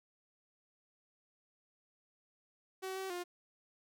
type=tone with pitch steps; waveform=sawtooth; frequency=378.6 / 382.1 / 354.2 Hz; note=F#4 / G4 / F4; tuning=+40 / -44 / +24 cents; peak=-35 dBFS; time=2.82-3.24 s; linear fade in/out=20 ms; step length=140 ms; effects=none